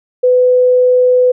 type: tone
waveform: sine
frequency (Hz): 501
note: B4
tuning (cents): +25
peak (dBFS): -6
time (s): 0.23-1.32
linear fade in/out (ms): 10
effects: none